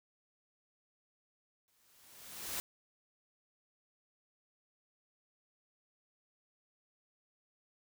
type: noise with exponential growth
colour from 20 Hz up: white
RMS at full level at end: -37 dBFS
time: 1.68-2.6 s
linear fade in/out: 0 ms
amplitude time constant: 200 ms
effects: none